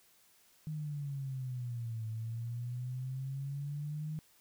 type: exponential two-way sweep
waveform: sine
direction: down then up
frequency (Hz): 156.4 to 110 to 156.4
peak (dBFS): -36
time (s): 0.67-4.19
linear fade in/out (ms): 0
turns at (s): 2.07
effects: white hiss -66 dBFS RMS until 4.4 s